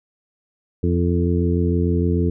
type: harmonic tone with a mistuned harmonic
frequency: 86.6 Hz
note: F2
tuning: 14 cents flat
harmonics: 1 / 2 / 3 / 4 / 5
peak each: -19 / -22 / -24 / -25 / -26 dBFS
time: 0.83-2.3 s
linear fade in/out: 5 ms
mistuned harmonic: 5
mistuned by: +16 cents
effects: none